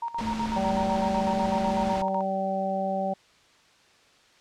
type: tone with tremolo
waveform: sine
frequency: 932.3 Hz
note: A#5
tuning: in tune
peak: -27 dBFS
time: 0.02-2.22 s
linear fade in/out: 5 ms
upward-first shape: square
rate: 8 Hz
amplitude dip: 80%
type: noise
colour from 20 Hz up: pink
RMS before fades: -36 dBFS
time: 0.18-2.02 s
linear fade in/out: 5 ms
type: tone with pitch glide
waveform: sine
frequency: 220 to 218.4 Hz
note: A3 to A3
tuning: 0 to -13 cents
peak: -29 dBFS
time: 0.21-1.93 s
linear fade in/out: 0 ms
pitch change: -13 cents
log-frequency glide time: 1.1-1.18 s
type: harmonic tone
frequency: 192.5 Hz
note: G3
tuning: 31 cents flat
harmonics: 1 / 2 / 3 / 4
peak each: -31 / -40 / -29 / -29 dBFS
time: 0.56-3.14 s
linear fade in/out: 10 ms
effects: white hiss -58 dBFS RMS until 4.4 s + low-pass 5000 Hz 12 dB/octave